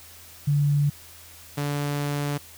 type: tone pair in turn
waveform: sine / sawtooth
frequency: 144.6 / 144.6 Hz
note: D3 / D3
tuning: -27 / -27 cents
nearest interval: unison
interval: 0 cents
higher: neither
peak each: -18 / -21 dBFS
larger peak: first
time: 0.47-0.9 / 1.57-2.38 s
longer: second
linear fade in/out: 10 ms
effects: added 84 Hz sine -53 dBFS peak until 2.57 s + white hiss -47 dBFS RMS until 2.57 s